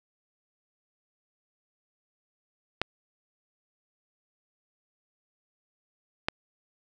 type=clicks; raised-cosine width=0.3 ms; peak=-9 dBFS; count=2; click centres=2.816 / 6.285 s; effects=none